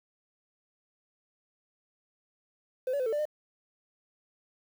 triangle tone with pitch steps, 512 / 569 / 509 / 445.6 / 590 / 605 Hz, C5 / C#5 / C5 / A4 / D5 / D#5, -38 / +45 / -48 / +22 / +8 / -49 cents, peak -24 dBFS, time 2.87-3.254 s, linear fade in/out 5 ms, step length 64 ms, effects tanh soft clip ceiling -23 dBFS + 9-bit

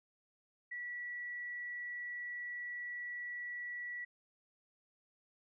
sine tone, 1945 Hz, B6, 27 cents flat, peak -40 dBFS, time 0.71-4.05 s, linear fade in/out 10 ms, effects none

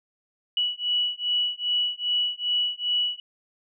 sine beating tone pair, 2940 / 2942.5 Hz, F#7 / F#7, -12 / -10 cents, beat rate 2.5 Hz, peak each -26 dBFS, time 0.57-3.2 s, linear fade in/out 2 ms, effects none

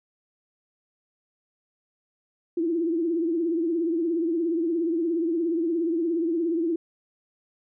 sine tone with vibrato, 333.2 Hz, E4, 19 cents sharp, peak -22 dBFS, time 2.57-6.76 s, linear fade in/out 5 ms, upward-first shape triangle, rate 17 Hz, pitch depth 110 cents each way, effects none

